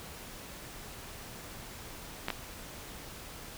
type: clicks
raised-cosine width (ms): 0.3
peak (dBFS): -15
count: 2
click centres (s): 2.284 / 2.303
effects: pink hiss -46 dBFS RMS until 3.57 s